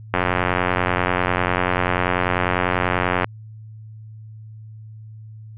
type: click train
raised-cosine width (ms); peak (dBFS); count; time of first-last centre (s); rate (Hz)
0.5; -3; 281; 0.14-3.244; 90.2
effects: added 109 Hz sine -36 dBFS peak until 5.57 s + resampled to 8000 Hz